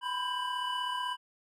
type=tone cluster; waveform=triangle; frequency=991 / 1027 / 1589 / 2971 Hz; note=B5 / C6 / G6 / F#7; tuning=+6 / -33 / +23 / +6 cents; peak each=-32 / -38 / -39 / -36 dBFS; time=0.01-1.17 s; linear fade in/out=50 ms; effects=none